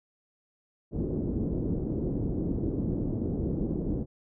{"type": "low-pass noise", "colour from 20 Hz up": "white", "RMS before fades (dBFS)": -30, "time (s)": [0.91, 4.06], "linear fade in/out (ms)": 50, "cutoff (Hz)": 350, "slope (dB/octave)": 24, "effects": []}